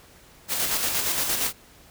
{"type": "noise with tremolo", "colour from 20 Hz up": "white", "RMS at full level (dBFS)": -24, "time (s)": [0.48, 1.53], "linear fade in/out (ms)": 50, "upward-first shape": "square", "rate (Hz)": 8.6, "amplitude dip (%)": 35, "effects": ["pink hiss -52 dBFS RMS until 1.9 s"]}